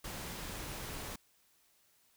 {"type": "noise", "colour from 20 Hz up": "pink", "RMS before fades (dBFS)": -43, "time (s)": [0.04, 1.16], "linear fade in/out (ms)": 5, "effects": ["white hiss -70 dBFS RMS until 2.16 s"]}